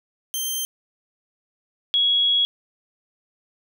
10% pulse / sine tone pair in turn, 3141 / 3332 Hz, G7 / G#7, +3 / +5 cents, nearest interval minor second, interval 102 cents, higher second, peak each -16 dBFS, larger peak neither, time 0.34-0.65 / 1.94-2.45 s, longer second, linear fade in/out 0 ms, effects none

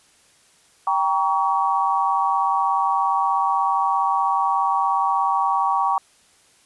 sine chord, G diminished, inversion none, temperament just, 784 / 940.8 / 1128.9 Hz, G5 / Bb5 / Db6, 0 / +16 / +31 cents, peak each -22 / -22 / -21 dBFS, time 0.87-5.98 s, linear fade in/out 2 ms, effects white hiss -56 dBFS RMS until 6.65 s + resampled to 24000 Hz

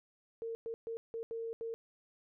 sine tone bursts at uneven times, 456.6 Hz, A#4, 36 cents flat, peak -37 dBFS, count 6, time 0.42-0.55 / 0.66-0.74 / 0.87-0.97 / 1.14-1.23 / 1.31-1.53 / 1.61-1.74 s, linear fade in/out 0 ms, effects none

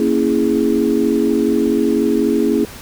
sine chord, A# half-diminished seventh, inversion none, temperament equal, 233.1 / 277.2 / 329.6 / 415.3 Hz, A#3 / C#4 / E4 / G#4, 0 / 0 / 0 / 0 cents, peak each -18 dBFS, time 0-2.65 s, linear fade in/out 2 ms, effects pink hiss -35 dBFS RMS until 2.81 s

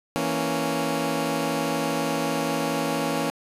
15% pulse chord, A# diminished, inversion second, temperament equal, 164.81 / 233.1 / 277.2 Hz, E3 / A#3 / C#4, 0 / 0 / 0 cents, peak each -23 / -23 / -20 dBFS, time 0.16-3.3 s, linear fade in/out 0 ms, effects resampled to 32000 Hz + 9-bit

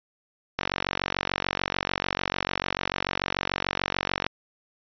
click train, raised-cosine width 0.3 ms, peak -8 dBFS, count 173, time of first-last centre 0.59-4.265 s, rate 46.8 Hz, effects resampled to 11025 Hz

